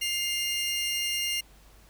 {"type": "tone pair together", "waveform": "sawtooth", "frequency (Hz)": [2107, 2813], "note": ["C7", "F7"], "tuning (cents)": [12, 12], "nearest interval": "perfect fourth", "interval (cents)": 500, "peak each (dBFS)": [-30, -25], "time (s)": [0.01, 1.41], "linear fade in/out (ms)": 10, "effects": ["added 50 Hz sine -55 dBFS peak until 1.89 s", "pink hiss -58 dBFS RMS until 1.89 s"]}